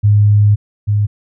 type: tone pair in turn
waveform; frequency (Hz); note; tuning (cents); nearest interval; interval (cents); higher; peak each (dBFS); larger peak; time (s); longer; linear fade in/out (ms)
sine; 103.83 / 103.83; G#2 / G#2; 0 / 0; unison; 0; neither; -6 / -10; first; 0.03-0.56 / 0.87-1.07; first; 20
effects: none